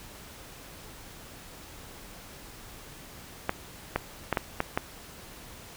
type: clicks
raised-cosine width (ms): 0.5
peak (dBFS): -10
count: 6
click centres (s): 3.494 / 3.96 / 4.327 / 4.372 / 4.604 / 4.775
effects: pink hiss -47 dBFS RMS until 5.76 s